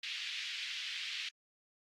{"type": "band-pass noise", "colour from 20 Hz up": "white", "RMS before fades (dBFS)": -41, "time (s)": [0.03, 1.29], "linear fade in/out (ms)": 5, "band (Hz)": [2200, 3800], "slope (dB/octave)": 24, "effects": ["AAC 64 kbps"]}